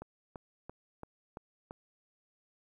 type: click train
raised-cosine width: 1 ms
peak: -29 dBFS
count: 6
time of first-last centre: 0.02-1.709 s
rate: 2.96 Hz
effects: 11-bit